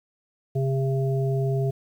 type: harmonic tone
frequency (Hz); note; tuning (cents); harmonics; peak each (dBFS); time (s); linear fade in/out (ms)
134.3; C3; +46; 1 / 3 / 5; -22 / -28 / -34; 0.55-1.71; 10
effects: 9-bit